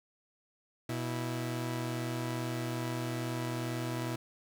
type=tone pair together; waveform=sawtooth; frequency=122.48 / 327.2 Hz; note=B2 / E4; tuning=-14 / -13 cents; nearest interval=octave + perfect fourth; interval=1701 cents; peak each=-31 / -34 dBFS; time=0.89-4.16 s; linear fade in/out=5 ms; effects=none